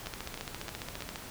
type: two click trains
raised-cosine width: 0.2 ms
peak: -22 / -20 dBFS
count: 4 / 17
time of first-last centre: 0.06-1.006 / 0.07-1.158 s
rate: 3.17 / 14.7 Hz
effects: pink hiss -45 dBFS RMS until 1.3 s